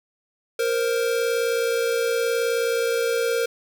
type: tone pair together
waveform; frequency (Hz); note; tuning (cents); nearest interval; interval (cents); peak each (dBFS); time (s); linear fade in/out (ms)
square; 466.2 / 525.3; A#4 / C5; 0 / +7; major second; 207; -22 / -28; 0.59-3.46; 5
effects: none